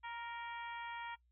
harmonic tone with a mistuned harmonic, 466.2 Hz, A#4, in tune, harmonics 2 / 3 / 4 / 5 / 6 / 7, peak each -44 / -52 / -51 / -53 / -59 / -58 dBFS, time 0.03-1.16 s, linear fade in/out 20 ms, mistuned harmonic 2, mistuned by +15 cents, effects noise-tail reverb RT60 0.1 s tail -21 dB re dry + added 60 Hz sine -70 dBFS peak until 1.31 s

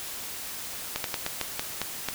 slowing click train, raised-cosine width 0.2 ms, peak -10 dBFS, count 8, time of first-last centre 0.96-2.087 s, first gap 82 ms, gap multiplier 1.22, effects white hiss -37 dBFS RMS until 2.14 s

